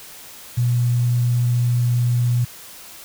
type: tone with quantisation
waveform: sine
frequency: 121.3 Hz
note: B2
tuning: 31 cents flat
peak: -15 dBFS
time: 0.57-2.45 s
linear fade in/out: 10 ms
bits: 7
effects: white hiss -40 dBFS RMS until 3.04 s